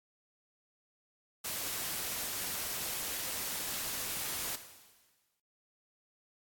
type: noise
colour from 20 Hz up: white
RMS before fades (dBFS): -37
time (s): 1.44-4.56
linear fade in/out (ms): 10
type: noise with exponential decay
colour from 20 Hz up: white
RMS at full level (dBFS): -44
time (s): 4.48-5.4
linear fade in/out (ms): 2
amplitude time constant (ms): 200
effects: noise-tail reverb RT60 0.3 s tail -23 dB re dry + AAC 64 kbps